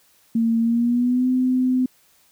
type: tone with pitch glide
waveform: sine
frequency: 228.5 to 255 Hz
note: A#3 to C4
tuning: -34 to -44 cents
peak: -16 dBFS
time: 0.35-1.86 s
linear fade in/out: 5 ms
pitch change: +190 cents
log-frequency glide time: 0.6-1.28 s
effects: white hiss -58 dBFS RMS until 2.31 s